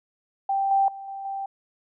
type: tone with level steps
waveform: sine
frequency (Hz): 784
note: G5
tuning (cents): 0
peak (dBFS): -21 / -17 / -35 / -32 / -28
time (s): 0.49-1.46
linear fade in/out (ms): 5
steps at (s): 0.71 / 0.88 / 1.08 / 1.25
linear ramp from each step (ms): 2
effects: none